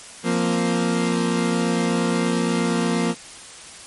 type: chord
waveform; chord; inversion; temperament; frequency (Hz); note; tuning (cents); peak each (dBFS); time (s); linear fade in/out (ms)
30% pulse; F suspended fourth; none; equal; 174.61 / 233.1 / 261.6; F3 / Bb3 / C4; 0 / 0 / 0; -20 / -19 / -25; 0.23-3.15; 50
effects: white hiss -40 dBFS RMS until 3.86 s + MP3 48 kbps